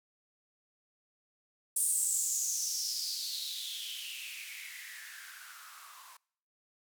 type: noise with band-pass filter sweep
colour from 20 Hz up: violet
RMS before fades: -37 dBFS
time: 1.76-6.17 s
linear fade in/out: 5 ms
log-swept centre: 9300 to 990 Hz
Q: 6.3
effects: noise-tail reverb RT60 0.7 s tail -26 dB re dry